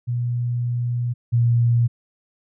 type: tone pair in turn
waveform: sine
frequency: 121 / 118.51 Hz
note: B2 / A#2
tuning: -35 / +29 cents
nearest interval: unison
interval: 36 cents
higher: first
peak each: -20 / -14 dBFS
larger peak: second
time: 0.07-1.14 / 1.32-1.88 s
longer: first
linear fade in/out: 20 ms
effects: none